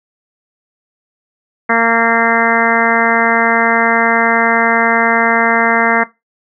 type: harmonic tone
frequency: 229.9 Hz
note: A#3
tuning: 24 cents flat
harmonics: 1 / 2 / 3 / 4 / 5 / 6 / 7 / 8 / 9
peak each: -18 / -18 / -18 / -18 / -18 / -18 / -18 / -18 / -18 dBFS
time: 1.69-6.04 s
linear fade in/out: 10 ms
effects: noise-tail reverb RT60 0.2 s tail -18 dB re dry